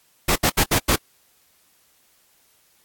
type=noise bursts at uneven times; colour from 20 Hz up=pink; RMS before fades=-18 dBFS; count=5; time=0.28-0.36 / 0.43-0.5 / 0.57-0.64 / 0.71-0.79 / 0.88-0.96 s; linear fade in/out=10 ms; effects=white hiss -60 dBFS RMS until 2.84 s + AAC 64 kbps

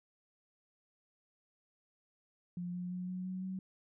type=tone with pitch steps; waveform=sine; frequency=176.5 / 178.76 / 181.04 / 183.36 / 185.7 / 188.08 Hz; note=F3 / F3 / F#3 / F#3 / F#3 / F#3; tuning=+19 / +41 / -37 / -15 / +7 / +29 cents; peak=-37 dBFS; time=2.57-3.59 s; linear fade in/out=2 ms; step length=170 ms; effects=none

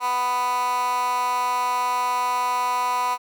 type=tone with high-pass filter; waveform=15% pulse; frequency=247.9 Hz; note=B3; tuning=7 cents sharp; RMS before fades=-23 dBFS; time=0-3.18 s; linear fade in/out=50 ms; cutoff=1000 Hz; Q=4.4; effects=none

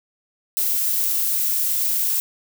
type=noise; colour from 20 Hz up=violet; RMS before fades=-21 dBFS; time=0.57-2.2 s; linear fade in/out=0 ms; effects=none

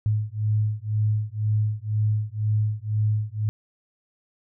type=beating tone pair; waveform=sine; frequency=105.9 / 107.9 Hz; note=G#2 / A2; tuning=+34 / -33 cents; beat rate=2 Hz; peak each=-24 dBFS; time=0.06-3.49 s; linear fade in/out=0 ms; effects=none

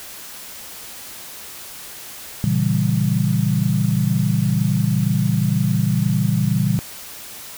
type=chord; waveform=sine; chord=A# diminished seventh; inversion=none; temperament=equal; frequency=116.54 / 138.59 / 164.81 / 196 Hz; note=A#2 / C#3 / E3 / G3; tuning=0 / 0 / 0 / 0 cents; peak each=-21 dBFS; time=2.44-6.79 s; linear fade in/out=0 ms; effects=white hiss -36 dBFS RMS until 7.57 s

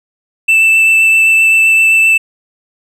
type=tone with vibrato; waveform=triangle; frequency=2651 Hz; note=E7; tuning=9 cents sharp; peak=-4 dBFS; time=0.48-2.18 s; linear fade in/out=10 ms; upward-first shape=triangle; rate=7.7 Hz; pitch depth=11 cents each way; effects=none

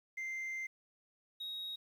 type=tone pair in turn; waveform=sine; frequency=2088 / 3781 Hz; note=C7 / A#7; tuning=-4 / +24 cents; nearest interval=minor seventh; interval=1028 cents; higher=second; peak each=-35 / -38 dBFS; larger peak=first; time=0.17-0.67 / 1.4-1.76 s; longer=first; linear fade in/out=10 ms; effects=tanh soft clip ceiling -37 dBFS + 11-bit

